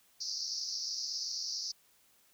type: band-pass noise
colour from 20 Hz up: pink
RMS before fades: -38 dBFS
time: 0.2-1.72 s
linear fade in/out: 10 ms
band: 4500 to 5900 Hz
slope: 96 dB/octave
effects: white hiss -67 dBFS RMS until 2.33 s

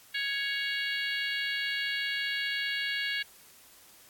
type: harmonic tone with a mistuned harmonic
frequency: 555 Hz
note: C#5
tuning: 2 cents sharp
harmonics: 3 / 4 / 5 / 6 / 7 / 8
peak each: -33 / -35 / -37 / -39 / -40 / -41 dBFS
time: 0.14-3.23 s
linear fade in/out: 10 ms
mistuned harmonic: 5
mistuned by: +31 cents
effects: white hiss -56 dBFS RMS until 4.09 s + AAC 64 kbps

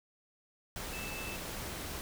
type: tone in noise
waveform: sine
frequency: 2637 Hz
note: E7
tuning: in tune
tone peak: -43 dBFS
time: 0.93-1.36 s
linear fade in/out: 0 ms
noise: pink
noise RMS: -41 dBFS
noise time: 0.76-2.01 s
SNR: -5 dB
effects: none

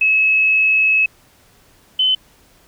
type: tone pair in turn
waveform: sine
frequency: 2581 / 3044 Hz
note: E7 / F#7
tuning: -37 / +48 cents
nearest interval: minor third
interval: 285 cents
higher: second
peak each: -11 / -12 dBFS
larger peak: first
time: 0.01-1.06 / 1.99-2.15 s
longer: first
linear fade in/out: 5 ms
effects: pink hiss -52 dBFS RMS until 2.67 s

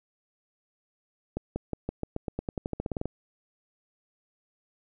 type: accelerating click train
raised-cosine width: 2 ms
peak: -17 dBFS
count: 18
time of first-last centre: 1.37-3.056 s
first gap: 190 ms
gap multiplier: 0.91
effects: none

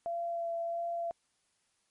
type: tone with vibrato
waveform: sine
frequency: 679 Hz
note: F5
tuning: 49 cents flat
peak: -32 dBFS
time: 0.06-1.11 s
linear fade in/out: 0 ms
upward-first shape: sine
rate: 1.5 Hz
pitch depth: 13 cents each way
effects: white hiss -75 dBFS RMS until 1.9 s + MP3 48 kbps

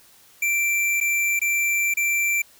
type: tone with dropouts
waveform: square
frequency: 2349 Hz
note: D7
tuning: in tune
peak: -20 dBFS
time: 0.42-2.42 s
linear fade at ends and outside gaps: 5 ms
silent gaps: 1.003-1.01 / 1.393-1.415 / 1.94-1.97 s
effects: white hiss -53 dBFS RMS until 2.59 s

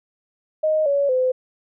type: tone with pitch steps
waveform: sine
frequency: 622.3 / 564.1 / 511.3 Hz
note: D#5 / C#5 / C5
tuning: 0 / +30 / -40 cents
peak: -16 dBFS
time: 0.63-1.32 s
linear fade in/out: 10 ms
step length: 230 ms
effects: none

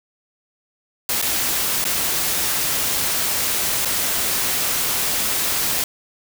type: noise with dropouts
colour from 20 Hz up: white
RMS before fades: -21 dBFS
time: 1.09-5.84 s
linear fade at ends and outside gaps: 2 ms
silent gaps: 1.216-1.224 / 1.842-1.851 / 3.85-3.855 s
effects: none

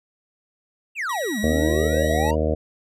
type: exponential two-way sweep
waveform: triangle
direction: down then up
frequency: 2840 to 201.8 to 986 Hz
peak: -22 dBFS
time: 0.95-2.36 s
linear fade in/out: 50 ms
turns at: 1.39 s
type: tone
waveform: sawtooth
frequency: 1918 Hz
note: A#6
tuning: 49 cents sharp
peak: -25 dBFS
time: 1.09-2.31 s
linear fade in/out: 5 ms
type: harmonic tone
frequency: 77.78 Hz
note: D#2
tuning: in tune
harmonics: 1 / 2 / 3 / 4 / 5 / 6 / 7 / 8 / 9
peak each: -23 / -30 / -29 / -29 / -35 / -26 / -27 / -28 / -36 dBFS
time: 1.43-2.55 s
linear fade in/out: 10 ms
effects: resampled to 32000 Hz

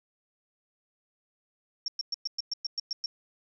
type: tone bursts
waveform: sine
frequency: 5500 Hz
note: F8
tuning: 27 cents flat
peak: -28 dBFS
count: 10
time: 1.86-3.06 s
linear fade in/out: 2 ms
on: 21 ms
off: 110 ms
effects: none

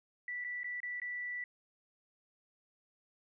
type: tone with dropouts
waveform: sine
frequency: 1965 Hz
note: B6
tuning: 9 cents flat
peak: -37 dBFS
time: 0.28-1.44 s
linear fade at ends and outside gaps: 2 ms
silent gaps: 0.441-0.446 / 0.633-0.643 / 0.803-0.831 / 1-1.017 s
effects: none

